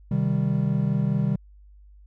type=chord; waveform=triangle; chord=C minor; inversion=none; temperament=equal; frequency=130.81 / 155.56 / 196 Hz; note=C3 / Eb3 / G3; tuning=0 / 0 / 0 cents; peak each=-23 dBFS; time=0.11-1.36 s; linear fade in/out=5 ms; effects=added 50 Hz sine -47 dBFS peak until 2.06 s